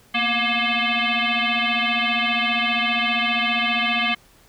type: tone with frequency modulation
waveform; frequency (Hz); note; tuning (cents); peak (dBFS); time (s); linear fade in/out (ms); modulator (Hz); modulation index
sine; 229.5; A#3; -27; -18; 0.14-4.15; 10; 474; 6.6
effects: pink hiss -54 dBFS RMS until 4.48 s